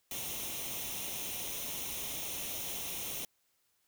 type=noise with comb filter; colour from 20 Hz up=white; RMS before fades=-39 dBFS; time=0.11-3.25 s; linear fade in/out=2 ms; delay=0.32 ms; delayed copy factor=+0.65; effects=white hiss -75 dBFS RMS until 3.87 s

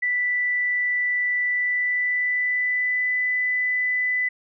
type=tone with pitch glide; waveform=sine; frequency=1975.5 to 1997.3 Hz; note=B6 to B6; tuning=0 to +19 cents; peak=-20 dBFS; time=0.02-4.29 s; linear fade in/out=10 ms; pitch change=+19 cents; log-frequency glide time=1.45-3.1 s; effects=none

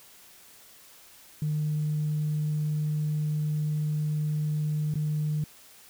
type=tone with dropouts; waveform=sine; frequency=151.5 Hz; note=D#3; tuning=46 cents flat; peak=-24 dBFS; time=1.42-5.44 s; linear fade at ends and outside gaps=2 ms; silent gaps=4.94-4.955 s; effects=tanh soft clip ceiling -21 dBFS + white hiss -53 dBFS RMS until 5.89 s

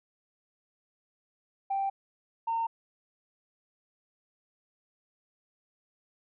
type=tone pair in turn; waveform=sine; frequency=784 / 913.5 Hz; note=G5 / A#5; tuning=0 / -35 cents; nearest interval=minor third; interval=265 cents; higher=second; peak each=-26 dBFS; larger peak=neither; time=1.7-1.9 / 2.47-2.67 s; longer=neither; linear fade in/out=10 ms; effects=tanh soft clip ceiling -23 dBFS

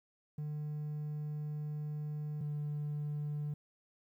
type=tone pair in turn; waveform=triangle; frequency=150 / 148.02 Hz; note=D3 / D3; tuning=+37 / +14 cents; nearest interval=unison; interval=23 cents; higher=first; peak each=-34 / -32 dBFS; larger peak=second; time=0.38-2.41 / 2.41-3.54 s; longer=first; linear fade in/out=5 ms; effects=tanh soft clip ceiling -30 dBFS + 12-bit

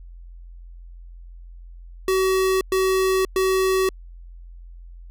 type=tone bursts; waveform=square; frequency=378.3 Hz; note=F#4; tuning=38 cents sharp; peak=-18 dBFS; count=3; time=2.08-3.89 s; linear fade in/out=2 ms; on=530 ms; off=110 ms; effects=added 43 Hz sine -38 dBFS peak until 5.1 s

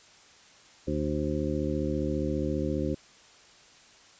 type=harmonic tone; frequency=74.8 Hz; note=D2; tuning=32 cents sharp; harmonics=1 / 2 / 3 / 4 / 5 / 7; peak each=-34 / -34 / -34 / -32 / -34 / -35 dBFS; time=0.87-2.95 s; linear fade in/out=10 ms; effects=white hiss -55 dBFS RMS until 4.19 s + resampled to 16000 Hz

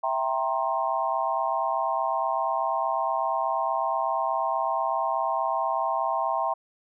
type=chord; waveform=sine; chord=C dominant seventh; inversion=first; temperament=equal with one note detuned; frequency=659.3 / 784 / 932.3 / 1060.5 Hz; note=E5 / G5 / Bb5 / C6; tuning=0 / 0 / 0 / +23 cents; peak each=-29 dBFS; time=0.03-6.54 s; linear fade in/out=10 ms; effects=none

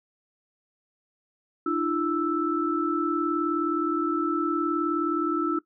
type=tone cluster; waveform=sine; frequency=301.5 / 340.8 / 1320 Hz; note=D4 / F4 / E6; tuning=+46 / -42 / +2 cents; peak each=-27 dBFS; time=1.66-5.59 s; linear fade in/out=5 ms; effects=noise-tail reverb RT60 0.1 s tail -18 dB re dry

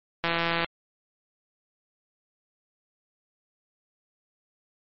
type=click train; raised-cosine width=0.3 ms; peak=-9 dBFS; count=69; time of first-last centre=0.24-0.645 s; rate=168 Hz; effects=low-pass 4000 Hz 12 dB/octave + MP3 32 kbps

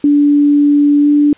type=tone with pitch glide; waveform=sine; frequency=290 to 292.7 Hz; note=D4 to D4; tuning=-22 to -6 cents; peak=-6 dBFS; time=0.04-1.33 s; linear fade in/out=2 ms; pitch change=+16 cents; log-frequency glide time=1.01-1.08 s; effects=white hiss -44 dBFS RMS until 1.37 s + resampled to 8000 Hz

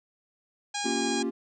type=harmonic tone; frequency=817 Hz; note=G#5; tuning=29 cents flat; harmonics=1 / 2 / 3 / 4 / 5 / 6 / 7 / 8 / 9 / 10; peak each=-34 / -38 / -39 / -39 / -38 / -42 / -40 / -43 / -40 / -44 dBFS; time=0.74-1.23 s; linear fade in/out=10 ms
type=chord; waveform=triangle; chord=G half-diminished seventh; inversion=first; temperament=equal; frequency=233.1 / 277.2 / 349.2 / 392 Hz; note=Bb3 / Db4 / F4 / G4; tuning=0 / 0 / 0 / 0 cents; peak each=-30 / -30 / -31 / -32 dBFS; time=0.84-1.31 s; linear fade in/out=20 ms
effects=none

